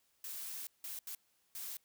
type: noise bursts at uneven times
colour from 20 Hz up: blue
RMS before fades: -44 dBFS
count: 4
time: 0.24-0.67 / 0.84-0.99 / 1.07-1.15 / 1.55-1.77 s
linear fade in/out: 2 ms
effects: white hiss -75 dBFS RMS until 1.84 s